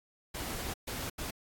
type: noise bursts at uneven times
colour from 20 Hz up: pink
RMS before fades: -38 dBFS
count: 3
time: 0.34-0.74 / 0.87-1.1 / 1.18-1.31 s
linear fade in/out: 10 ms
effects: AAC 64 kbps